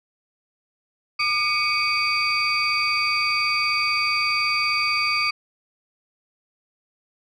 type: tone cluster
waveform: sine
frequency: 1205 / 2256 / 2492 / 4645 Hz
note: D6 / C#7 / D#7 / D8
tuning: +44 / +30 / +2 / -20 cents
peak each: -24 dBFS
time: 1.19-5.31 s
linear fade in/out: 10 ms
effects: tanh soft clip ceiling -13 dBFS